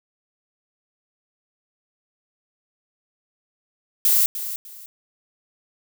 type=noise with echo; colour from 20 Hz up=violet; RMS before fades=-17 dBFS; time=4.05-4.26 s; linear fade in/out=0 ms; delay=300 ms; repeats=2; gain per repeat=-12 dB; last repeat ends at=4.86 s; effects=none